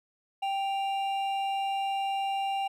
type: tone pair together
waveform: triangle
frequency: 784.6 / 2794 Hz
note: G5 / F7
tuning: +1 / 0 cents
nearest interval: octave + minor seventh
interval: 2199 cents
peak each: -26 / -37 dBFS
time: 0.42-2.68 s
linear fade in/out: 10 ms
effects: none